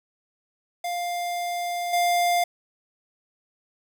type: tone with level steps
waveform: square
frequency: 701 Hz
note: F5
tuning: 6 cents sharp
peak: -27 / -20 dBFS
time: 0.84-2.44 s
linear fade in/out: 5 ms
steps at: 1.93 s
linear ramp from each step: 5 ms
effects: 9-bit